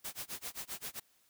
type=noise with tremolo; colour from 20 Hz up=white; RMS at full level=-40 dBFS; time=0.04-1 s; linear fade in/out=10 ms; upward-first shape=sine; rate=7.6 Hz; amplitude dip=100%; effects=white hiss -70 dBFS RMS until 1.29 s